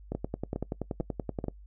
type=two click trains; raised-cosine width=2 ms; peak=-18 / -19 dBFS; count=15 / 4; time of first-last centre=0.15-1.483 / 0.12-1.442 s; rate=10.5 / 2.27 Hz; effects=noise-tail reverb RT60 0.1 s tail -22 dB re dry + added 50 Hz sine -47 dBFS peak until 1.66 s